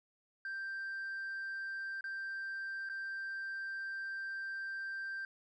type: tone with dropouts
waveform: sine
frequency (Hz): 1573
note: G6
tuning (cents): +6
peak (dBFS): -36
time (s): 0.45-5.25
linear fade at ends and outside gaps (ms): 2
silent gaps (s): 2.009-2.041 / 2.89-2.897
effects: tanh soft clip ceiling -37 dBFS